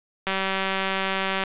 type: click train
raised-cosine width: 0.3 ms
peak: -9 dBFS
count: 225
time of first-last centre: 0.27-1.437 s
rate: 192 Hz
effects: resampled to 8000 Hz + 8-bit